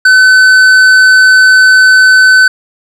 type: tone with tanh clipping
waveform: sine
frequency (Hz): 1516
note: F#6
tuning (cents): +42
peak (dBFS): -3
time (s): 0.05-2.48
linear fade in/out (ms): 5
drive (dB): 10
effects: none